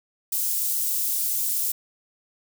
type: high-pass noise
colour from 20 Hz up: white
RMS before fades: -25 dBFS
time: 0.32-1.72 s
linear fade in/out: 5 ms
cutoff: 8200 Hz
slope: 12 dB/octave
effects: none